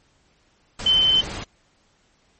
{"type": "tone in noise", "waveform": "sine", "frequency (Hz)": 3070, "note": "G7", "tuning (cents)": -37, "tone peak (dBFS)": -14, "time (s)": [0.86, 1.21], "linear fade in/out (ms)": 5, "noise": "pink", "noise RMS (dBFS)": -32, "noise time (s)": [0.79, 1.44], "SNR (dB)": 15, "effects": ["pink hiss -62 dBFS RMS until 2.39 s", "MP3 32 kbps"]}